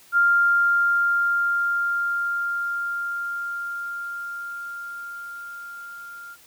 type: tone with level ramp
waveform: sine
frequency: 1396.9 Hz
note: F6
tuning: in tune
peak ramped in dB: -14 to -37 dBFS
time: 0.12-6.37 s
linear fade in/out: 50 ms
effects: white hiss -52 dBFS RMS until 6.46 s